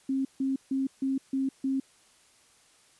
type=tone bursts; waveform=sine; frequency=268.1 Hz; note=C4; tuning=42 cents sharp; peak=-25 dBFS; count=6; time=0.09-1.8 s; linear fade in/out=5 ms; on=160 ms; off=150 ms; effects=white hiss -61 dBFS RMS until 2.99 s + resampled to 24000 Hz